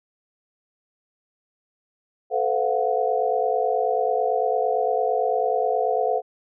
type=tone cluster; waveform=sine; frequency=439.6 / 508 / 687 / 736 Hz; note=A4 / B4 / F5 / F#5; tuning=-2 / +49 / -29 / -9 cents; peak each=-25 dBFS; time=2.3-6.22 s; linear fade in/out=50 ms; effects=none